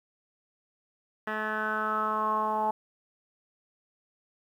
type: tone with low-pass filter sweep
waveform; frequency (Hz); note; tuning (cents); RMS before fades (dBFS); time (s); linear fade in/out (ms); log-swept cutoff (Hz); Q
10% pulse; 215.6; A3; -35; -29; 1.27-2.71; 5; 1900 to 880; 6.9
effects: 10-bit